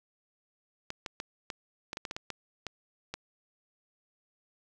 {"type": "clicks", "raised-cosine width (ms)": 0.2, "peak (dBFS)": -19, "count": 12, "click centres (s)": [0.904, 1.062, 1.201, 1.502, 1.931, 1.971, 2.052, 2.111, 2.165, 2.303, 2.667, 3.14], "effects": []}